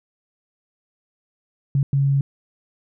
sine tone bursts at uneven times, 138.59 Hz, C#3, in tune, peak -15 dBFS, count 2, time 1.75-1.83 / 1.93-2.21 s, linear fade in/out 2 ms, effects none

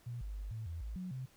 sine tone with pitch steps, 120.1 / 51 / 50 / 110.7 / 82.9 / 55 / 182.9 / 129.7 Hz, B2 / G#1 / G1 / A2 / E2 / A1 / F#3 / C3, -48 / -31 / +35 / +11 / +10 / 0 / -20 / -15 cents, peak -39 dBFS, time 0.06-1.26 s, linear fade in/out 10 ms, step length 150 ms, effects pink hiss -66 dBFS RMS until 1.36 s

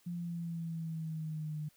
sine exponential sweep, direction down, 174.61 to 150.9 Hz, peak -36 dBFS, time 0.06-1.69 s, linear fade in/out 10 ms, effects white hiss -68 dBFS RMS until 1.76 s

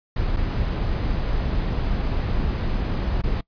brown noise with dropouts, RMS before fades -23 dBFS, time 0.16-3.41 s, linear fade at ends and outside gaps 5 ms, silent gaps 0.364-0.368 / 3.217-3.236 s, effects noise-tail reverb RT60 0.1 s tail -23 dB re dry + resampled to 11025 Hz

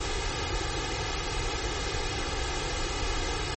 pink noise with comb filter, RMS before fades -30 dBFS, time 0-3.55 s, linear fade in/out 10 ms, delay 2.4 ms, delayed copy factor +0.85, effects low-pass 8000 Hz 12 dB/octave + MP3 32 kbps

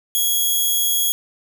5% pulse tone, 3322 Hz, G#7, in tune, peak -8 dBFS, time 0.15-1.12 s, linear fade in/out 0 ms, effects none

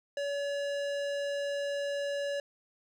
sine tone with hard clipping, 568 Hz, C#5, 42 cents sharp, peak -33 dBFS, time 0.17-2.4 s, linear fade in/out 2 ms, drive 17 dB, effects none

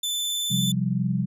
sawtooth tone with vibrato, 3520 Hz, A7, in tune, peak -22 dBFS, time 0.03-0.72 s, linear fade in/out 5 ms, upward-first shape sine, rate 19 Hz, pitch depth 17 cents each way
sine chord, C suspended fourth, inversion none, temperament equal with one note detuned, 130.44 / 174.61 / 196 Hz, C3 / F3 / G3, -5 / 0 / 0 cents, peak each -26 dBFS, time 0.5-1.26 s, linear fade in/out 20 ms
effects none

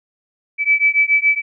sine beating tone pair, 2300 / 2307.1 Hz, D7 / D7, -37 / -31 cents, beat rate 7.1 Hz, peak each -15 dBFS, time 0.58-1.42 s, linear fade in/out 50 ms, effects none

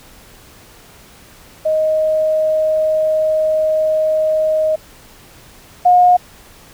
sine tone pair in turn, 625 / 718.4 Hz, D#5 / F5, +8 / +49 cents, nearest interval major second, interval 241 cents, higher second, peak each -12 / -6 dBFS, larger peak second, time 1.65-4.76 / 5.85-6.17 s, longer first, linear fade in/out 10 ms, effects pink hiss -43 dBFS RMS until 6.73 s

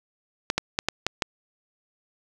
clicks, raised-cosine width 0.2 ms, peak -5 dBFS, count 6, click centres 0.501 / 0.58 / 0.789 / 0.886 / 1.066 / 1.222 s, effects 7-bit

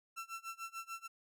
30% pulse tone with tremolo, 1345 Hz, E6, 34 cents sharp, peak -38 dBFS, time 0.16-1.08 s, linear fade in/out 20 ms, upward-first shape sine, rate 6.8 Hz, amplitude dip 95%, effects none

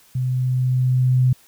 sine tone with level ramp, 127.5 Hz, C3, 44 cents flat, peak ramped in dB -19 to -12 dBFS, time 0.15-1.33 s, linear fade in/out 5 ms, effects white hiss -53 dBFS RMS until 1.47 s

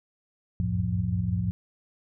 sine tone cluster, 68 / 92.7 / 98.1 / 113 / 177.3 Hz, C#2 / F#2 / G2 / A2 / F3, -33 / +4 / +2 / +47 / +26 cents, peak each -37 / -29 / -36 / -29 / -29 dBFS, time 0.6-1.51 s, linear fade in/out 0 ms, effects none

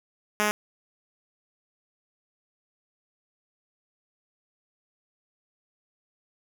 5% pulse tone, 210 Hz, G#3, 19 cents sharp, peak -11 dBFS, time 0.4-0.51 s, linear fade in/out 0 ms, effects none

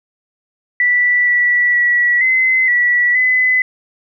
sine tone with pitch steps, 1965 / 1953 / 1939 / 2048 / 1947 / 2015 Hz, B6 / B6 / B6 / C7 / B6 / B6, -9 / -20 / -32 / -38 / -25 / +34 cents, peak -10 dBFS, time 0.8-3.62 s, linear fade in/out 2 ms, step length 470 ms, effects none

